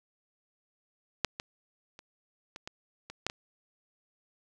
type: clicks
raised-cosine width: 0.2 ms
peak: -8 / -19 / -30 / -25 / -22 / -25 / -12 / -20 dBFS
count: 8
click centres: 1.247 / 1.399 / 1.991 / 2.561 / 2.675 / 3.1 / 3.266 / 3.299 s
effects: none